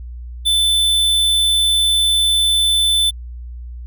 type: tone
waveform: square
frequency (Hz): 3520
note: A7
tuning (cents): 0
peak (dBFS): -13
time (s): 0.45-3.11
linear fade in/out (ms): 20
effects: added 60 Hz sine -28 dBFS peak until 3.86 s